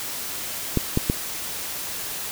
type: clicks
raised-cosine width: 3 ms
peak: -6 dBFS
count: 3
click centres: 0.773 / 0.974 / 1.099 s
effects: white hiss -31 dBFS RMS until 2.31 s